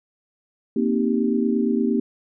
sine chord, C minor seventh, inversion third, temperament equal, 233.1 / 261.6 / 311.1 / 392 Hz, Bb3 / C4 / Eb4 / G4, 0 / 0 / 0 / 0 cents, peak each -21 / -24 / -26 / -25 dBFS, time 0.76-2 s, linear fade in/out 5 ms, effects none

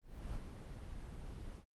brown noise with ADSR envelope, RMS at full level -42 dBFS, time 0.02-1.65 s, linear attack 330 ms, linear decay 39 ms, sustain -5 dB, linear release 89 ms, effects Opus 24 kbps

